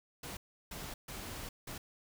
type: noise bursts at uneven times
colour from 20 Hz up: pink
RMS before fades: -44 dBFS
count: 4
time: 0.23-0.37 / 0.71-0.94 / 1.08-1.49 / 1.67-1.78 s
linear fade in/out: 5 ms
effects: none